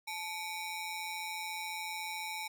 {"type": "ring-modulated tone", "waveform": "sawtooth", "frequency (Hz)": 1568, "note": "G6", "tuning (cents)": 0, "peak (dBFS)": -31, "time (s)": [0.07, 2.48], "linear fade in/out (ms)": 10, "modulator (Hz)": 697, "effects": []}